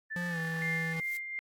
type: tone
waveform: sine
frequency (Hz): 1760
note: A6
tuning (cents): 0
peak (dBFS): -35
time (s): 0.1-0.94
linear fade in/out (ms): 20
type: tone with pitch glide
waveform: square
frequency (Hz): 175.2 to 163.47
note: F3 to E3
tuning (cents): +6 to -14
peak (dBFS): -35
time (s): 0.16-1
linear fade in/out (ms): 2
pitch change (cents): -120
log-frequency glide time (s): 0.28-0.39
type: tone with tremolo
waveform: sine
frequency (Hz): 2100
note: C7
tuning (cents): +6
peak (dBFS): -31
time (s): 0.62-1.39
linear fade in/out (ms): 0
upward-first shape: sine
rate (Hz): 2.7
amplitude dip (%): 55
type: noise with exponential growth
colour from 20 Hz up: blue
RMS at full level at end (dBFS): -44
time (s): 0.82-1.17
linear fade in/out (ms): 1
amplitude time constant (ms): 74
effects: AAC 64 kbps